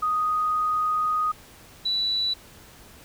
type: tone pair in turn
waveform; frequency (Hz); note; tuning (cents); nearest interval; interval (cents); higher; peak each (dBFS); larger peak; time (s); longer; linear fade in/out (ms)
sine; 1244.5 / 3951; D#6 / B7; 0 / 0; octave + minor sixth; 2000; second; -21 / -22; first; 0.02-1.32 / 1.85-2.34; first; 10
effects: pink hiss -49 dBFS RMS until 3.04 s